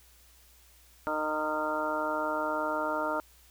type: harmonic tone with a mistuned harmonic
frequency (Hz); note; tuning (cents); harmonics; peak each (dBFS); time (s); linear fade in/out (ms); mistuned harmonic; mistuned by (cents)
153.8; D#3; -20; 2 / 3 / 4 / 5 / 6 / 7 / 8 / 9; -37 / -41 / -33 / -45 / -34 / -45 / -37 / -35; 1.07-3.2; 0; 7; -19
effects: added 60 Hz sine -60 dBFS peak until 3.5 s + white hiss -60 dBFS RMS until 3.5 s